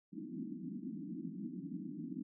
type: band-pass noise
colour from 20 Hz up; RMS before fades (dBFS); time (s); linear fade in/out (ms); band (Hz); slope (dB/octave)
white; -44; 0.12-2.23; 20; 160 to 320; 96
effects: none